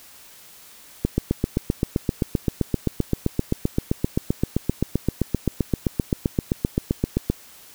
click train, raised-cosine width 3 ms, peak -6 dBFS, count 49, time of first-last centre 1.05-7.3 s, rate 7.68 Hz, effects white hiss -47 dBFS RMS until 7.74 s

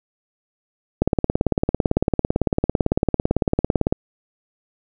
click train, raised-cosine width 2 ms, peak -3 dBFS, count 53, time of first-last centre 1.02-3.925 s, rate 17.9 Hz, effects none

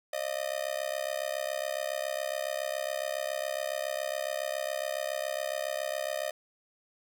45% pulse tone with amplitude modulation, 614 Hz, D#5, 23 cents flat, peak -27 dBFS, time 0.13-6.31 s, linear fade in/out 5 ms, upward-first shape sine, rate 67.2 Hz, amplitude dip 100%, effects none

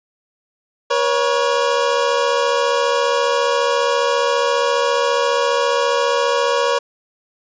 25% pulse tone pair together, 480.3 / 555 Hz, B4 / C#5, -48 / +2 cents, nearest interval minor third, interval 250 cents, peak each -14 dBFS, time 0.9-6.79 s, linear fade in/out 10 ms, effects resampled to 16000 Hz + 8-bit

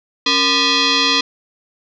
sine tone with frequency modulation, 466.2 Hz, A#4, in tune, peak -12 dBFS, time 0.26-1.21 s, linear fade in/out 5 ms, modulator 743 Hz, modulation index 6.1, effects none

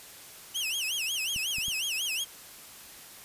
sawtooth tone with vibrato, 2882 Hz, F#7, 46 cents flat, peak -26 dBFS, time 0.54-2.25 s, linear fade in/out 20 ms, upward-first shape sine, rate 5.5 Hz, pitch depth 230 cents each way
clicks, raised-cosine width 5 ms, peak -31 dBFS, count 3, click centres 1.362 / 1.584 / 1.683 s
effects white hiss -48 dBFS RMS until 3.24 s + resampled to 32000 Hz

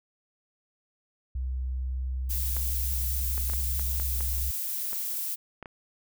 sine tone with pitch glide, 64.1 to 64.77 Hz, C2 to C2, -35 to -17 cents, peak -28 dBFS, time 1.35-4.51 s, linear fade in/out 5 ms, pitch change +18 cents, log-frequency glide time 1.62-2.97 s
violet noise, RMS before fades -32 dBFS, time 2.29-5.36 s, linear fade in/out 20 ms
clicks, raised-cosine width 0.5 ms, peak -25 dBFS, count 10, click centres 2.567 / 3.379 / 3.498 / 3.535 / 3.795 / 3.999 / 4.207 / 4.93 / 5.627 / 5.658 s
effects none

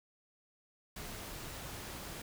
pink noise, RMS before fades -45 dBFS, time 0.96-2.22 s, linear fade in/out 5 ms, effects none

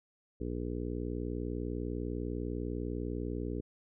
harmonic tone, 60 Hz, B1, 49 cents flat, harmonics 1 / 2 / 3 / 4 / 5 / 6 / 7 / 8, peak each -39 / -42 / -45 / -42 / -41 / -45 / -42 / -47 dBFS, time 0.4-3.61 s, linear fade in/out 10 ms, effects none

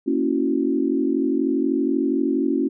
sine chord, F# dominant seventh, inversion first, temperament equal, 233.1 / 277.2 / 329.6 / 370 Hz, A#3 / C#4 / E4 / F#4, 0 / 0 / 0 / 0 cents, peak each -26 / -21 / -24 / -26 dBFS, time 0.06-2.69 s, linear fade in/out 20 ms, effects none

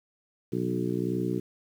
harmonic tone with a mistuned harmonic, 61.74 Hz, B1, in tune, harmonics 2 / 3 / 4 / 5 / 6 / 7, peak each -34 / -32 / -36 / -32 / -32 / -37 dBFS, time 0.52-1.4 s, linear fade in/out 10 ms, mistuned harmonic 2, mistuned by +32 cents, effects 9-bit

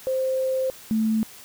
sine tone pair in turn, 523 / 219.9 Hz, C5 / A3, -1 / -1 cents, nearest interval octave + minor third, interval 1500 cents, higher first, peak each -21 / -19 dBFS, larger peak second, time 0.07-0.7 / 0.91-1.23 s, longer first, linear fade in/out 0 ms, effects white hiss -45 dBFS RMS until 1.44 s

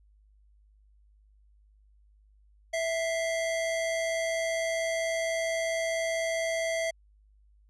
square tone pair together, 656.2 / 2093 Hz, E5 / C7, -8 / 0 cents, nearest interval octave + minor sixth, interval 2008 cents, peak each -29 / -36 dBFS, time 2.73-6.91 s, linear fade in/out 10 ms, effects added 51 Hz sine -58 dBFS peak until 7.69 s + resampled to 22050 Hz

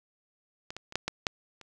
clicks, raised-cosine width 0.2 ms, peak -21 / -22 / -27 / -10 / -13 / -9 / -30 dBFS, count 7, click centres 0.705 / 0.766 / 0.924 / 0.956 / 1.08 / 1.268 / 1.613 s, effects none

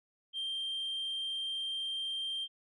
sine tone, 3168 Hz, G7, 18 cents sharp, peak -32 dBFS, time 0.33-2.48 s, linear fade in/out 50 ms, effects tanh soft clip ceiling -32 dBFS

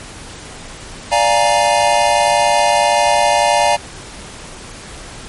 square chord, Bb dominant seventh, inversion first, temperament equal, 587.3 / 698.5 / 830.6 / 932.3 Hz, D5 / F5 / Ab5 / Bb5, 0 / 0 / 0 / 0 cents, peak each -17 dBFS, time 1.11-3.77 s, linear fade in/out 20 ms, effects pink hiss -33 dBFS RMS until 5.28 s + MP3 48 kbps

